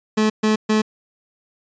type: tone bursts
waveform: 30% pulse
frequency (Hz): 215.8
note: A3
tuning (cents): -33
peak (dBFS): -12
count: 3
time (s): 0.17-0.82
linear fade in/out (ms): 10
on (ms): 130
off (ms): 130
effects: resampled to 16000 Hz